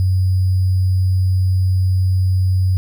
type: tone with sample-and-hold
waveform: sine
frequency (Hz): 93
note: F#2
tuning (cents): +9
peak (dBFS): -12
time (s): 0-2.77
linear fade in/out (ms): 0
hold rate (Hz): 4900
effects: none